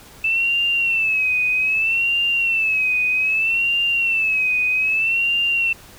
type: tone with vibrato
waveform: sine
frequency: 2637 Hz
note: E7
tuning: in tune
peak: -16 dBFS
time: 0.24-5.73 s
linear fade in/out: 5 ms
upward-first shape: sine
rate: 0.63 Hz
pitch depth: 98 cents each way
effects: pink hiss -44 dBFS RMS until 5.98 s